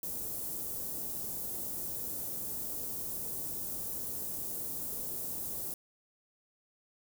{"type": "band-stop noise", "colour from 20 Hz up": "white", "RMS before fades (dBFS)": -38, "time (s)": [0.03, 5.74], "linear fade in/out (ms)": 2, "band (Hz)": [490, 11000], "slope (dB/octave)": 12, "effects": []}